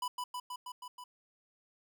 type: tone with echo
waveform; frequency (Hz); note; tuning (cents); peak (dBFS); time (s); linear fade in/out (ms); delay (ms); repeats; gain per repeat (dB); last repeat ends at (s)
square; 992; B5; +7; -34; 0.02-0.08; 5; 160; 6; -2; 1.04
effects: none